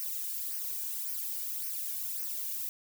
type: noise with flanger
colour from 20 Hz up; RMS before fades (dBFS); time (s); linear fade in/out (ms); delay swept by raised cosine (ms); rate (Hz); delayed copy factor
violet; -36; 0-2.69; 0; 0.26 to 1.56; 1.8; -0.65
effects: none